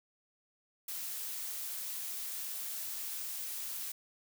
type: noise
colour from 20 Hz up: blue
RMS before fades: -40 dBFS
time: 0.88-3.92 s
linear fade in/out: 5 ms
effects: none